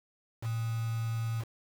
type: tone with quantisation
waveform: sine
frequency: 113.8 Hz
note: A#2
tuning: 41 cents flat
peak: -30 dBFS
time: 0.41-1.45 s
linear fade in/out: 50 ms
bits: 7
effects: none